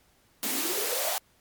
white noise with high-pass filter sweep, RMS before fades -29 dBFS, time 0.43-1.18 s, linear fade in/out 0 ms, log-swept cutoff 220 to 760 Hz, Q 8.9, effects pink hiss -64 dBFS RMS until 1.4 s + MP3 96 kbps

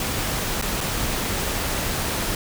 pink noise with dropouts, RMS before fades -25 dBFS, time 0-2.35 s, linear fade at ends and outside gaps 2 ms, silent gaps 0.615-0.623 / 0.806-0.81 s, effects none

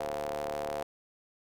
sawtooth ring-modulated tone, 73.42 Hz, D2, in tune, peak -26 dBFS, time 0-0.83 s, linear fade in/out 5 ms, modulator 607 Hz, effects none

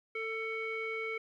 square tone with low-pass filter, 445.1 Hz, A4, 20 cents sharp, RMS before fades -37 dBFS, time 0.15-1.18 s, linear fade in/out 5 ms, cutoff 2200 Hz, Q 5.9, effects 12-bit

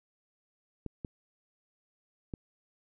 clicks, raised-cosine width 3 ms, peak -24 dBFS, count 3, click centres 0.863 / 1.048 / 2.338 s, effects none

